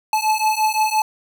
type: beating tone pair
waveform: square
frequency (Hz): 862 / 867.8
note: A5 / A5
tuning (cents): -36 / -24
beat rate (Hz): 5.8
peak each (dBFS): -20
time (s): 0.13-1.02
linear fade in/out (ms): 2
effects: none